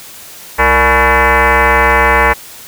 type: tone with frequency modulation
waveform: sine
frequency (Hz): 460.6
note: A#4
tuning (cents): -21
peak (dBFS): -6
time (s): 0.58-2.34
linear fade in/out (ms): 20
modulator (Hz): 262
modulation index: 6.7
effects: white hiss -33 dBFS RMS until 2.67 s